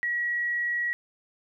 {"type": "tone", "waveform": "sine", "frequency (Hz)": 1917, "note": "A#6", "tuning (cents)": 48, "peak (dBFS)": -25, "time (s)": [0.03, 0.93], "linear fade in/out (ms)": 0, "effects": ["11-bit"]}